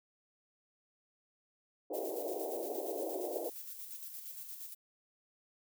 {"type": "band-pass noise", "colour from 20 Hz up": "pink", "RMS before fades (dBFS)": -39, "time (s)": [1.9, 3.5], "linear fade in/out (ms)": 10, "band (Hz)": [330, 710], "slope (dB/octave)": 48}
{"type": "noise with tremolo", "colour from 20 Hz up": "violet", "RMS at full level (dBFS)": -45, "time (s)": [1.93, 4.75], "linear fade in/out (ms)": 20, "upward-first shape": "square", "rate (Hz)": 8.6, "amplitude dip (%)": 40}
{"effects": []}